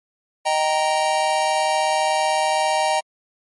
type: chord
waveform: square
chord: Eb major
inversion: none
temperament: just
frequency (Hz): 622.3 / 777.8 / 933.4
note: Eb5 / G5 / Bb5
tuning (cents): 0 / -14 / +2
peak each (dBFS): -23 / -22 / -23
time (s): 0.45-3.01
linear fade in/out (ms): 20
effects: MP3 48 kbps